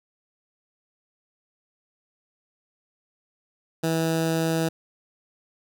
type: tone with notch filter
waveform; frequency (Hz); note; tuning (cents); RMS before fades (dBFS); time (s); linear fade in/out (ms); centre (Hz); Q
15% pulse; 162.8; E3; -21; -24; 3.83-4.69; 10; 2100; 1.9
effects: none